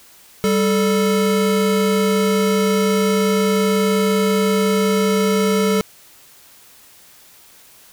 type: tone pair together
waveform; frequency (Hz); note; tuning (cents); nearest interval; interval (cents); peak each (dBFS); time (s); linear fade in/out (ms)
square; 196 / 437.2; G3 / A4; 0 / -11; octave + major second; 1389; -18; 0.44-5.81; 0
effects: white hiss -47 dBFS RMS until 7.92 s